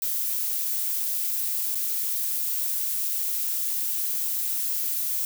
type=noise with dropouts; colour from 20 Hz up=violet; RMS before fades=-27 dBFS; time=0.02-5.25 s; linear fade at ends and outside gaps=1 ms; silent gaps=1.748-1.754 s; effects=none